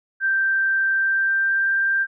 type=tone with pitch glide; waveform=sine; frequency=1568 to 1580.7 Hz; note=G6 to G6; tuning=0 to +14 cents; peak=-17 dBFS; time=0.2-2.07 s; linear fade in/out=50 ms; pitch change=+14 cents; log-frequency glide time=0.95-1.74 s; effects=none